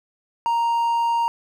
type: tone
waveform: triangle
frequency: 932.3 Hz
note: A#5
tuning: in tune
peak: -16 dBFS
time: 0.46-1.28 s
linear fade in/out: 0 ms
effects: none